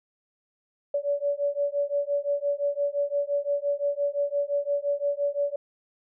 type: beating tone pair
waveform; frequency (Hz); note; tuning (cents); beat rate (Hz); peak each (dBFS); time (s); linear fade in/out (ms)
sine; 569 / 574.8; C#5 / D5; +45 / -37; 5.8; -27 / -27; 0.94-5.56; 5
effects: none